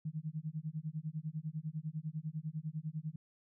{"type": "tone with tremolo", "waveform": "sine", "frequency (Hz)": 155.56, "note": "D#3", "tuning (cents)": 0, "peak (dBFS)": -34, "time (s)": [0.05, 3.16], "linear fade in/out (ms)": 5, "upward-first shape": "sine", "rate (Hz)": 10, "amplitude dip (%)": 100, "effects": []}